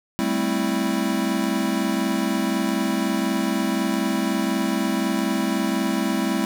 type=chord; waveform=square; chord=A minor seventh; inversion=third; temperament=equal; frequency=196 / 220 / 261.6 / 329.6 Hz; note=G3 / A3 / C4 / E4; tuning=0 / 0 / 0 / 0 cents; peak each=-27 dBFS; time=0.19-6.45 s; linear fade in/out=0 ms; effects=none